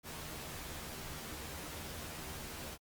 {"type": "noise with comb filter", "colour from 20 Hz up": "pink", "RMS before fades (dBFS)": -45, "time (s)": [0.03, 2.78], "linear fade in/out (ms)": 50, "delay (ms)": 13, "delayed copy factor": 0.65, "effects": ["Opus 48 kbps"]}